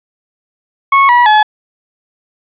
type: tone with pitch steps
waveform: 35% pulse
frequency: 1100 / 968.7 / 853.1 Hz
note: C#6 / B5 / G#5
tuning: -14 / -34 / +46 cents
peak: -3 dBFS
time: 0.92-1.43 s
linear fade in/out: 5 ms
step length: 170 ms
effects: resampled to 8000 Hz + 7-bit